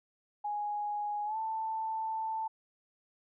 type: tone with pitch glide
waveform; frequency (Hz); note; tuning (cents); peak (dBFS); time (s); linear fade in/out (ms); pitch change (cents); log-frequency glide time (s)
sine; 830.6 to 885.1; G#5 to A5; 0 to +10; -32; 0.44-2.48; 10; +110; 1.25-1.37
effects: none